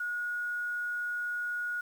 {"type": "tone with quantisation", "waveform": "sine", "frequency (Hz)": 1448, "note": "F#6", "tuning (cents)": -38, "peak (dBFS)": -31, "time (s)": [0, 1.81], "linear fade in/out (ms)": 5, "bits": 9, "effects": []}